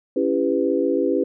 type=chord; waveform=sine; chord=C# half-diminished seventh; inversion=none; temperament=just; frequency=277.2 / 332.6 / 399.1 / 498.9 Hz; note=C#4 / E4 / G4 / B4; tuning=0 / +16 / +31 / +17 cents; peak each=-23 dBFS; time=0.16-1.24 s; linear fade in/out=5 ms; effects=none